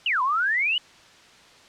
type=exponential two-way sweep; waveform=sine; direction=down then up; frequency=3067 to 982 to 3022 Hz; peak=-20 dBFS; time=0.06-0.78 s; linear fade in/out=2 ms; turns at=0.22 s; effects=white hiss -51 dBFS RMS until 1.68 s + low-pass 5000 Hz 12 dB/octave